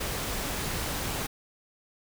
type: noise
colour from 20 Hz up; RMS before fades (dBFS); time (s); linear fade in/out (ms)
pink; -32; 0-1.27; 10
effects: none